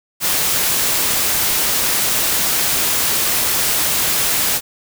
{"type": "noise", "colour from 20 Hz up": "white", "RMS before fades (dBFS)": -17, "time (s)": [0.2, 4.61], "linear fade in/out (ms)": 50, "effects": []}